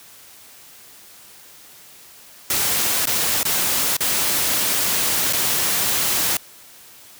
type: noise with dropouts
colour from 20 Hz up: white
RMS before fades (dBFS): -20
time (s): 2.5-6.37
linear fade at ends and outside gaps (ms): 2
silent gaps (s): 3.056-3.071 / 3.431-3.452 / 3.968-4.006 / 5.327-5.332
effects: white hiss -45 dBFS RMS until 7.19 s + high-pass 60 Hz 12 dB/octave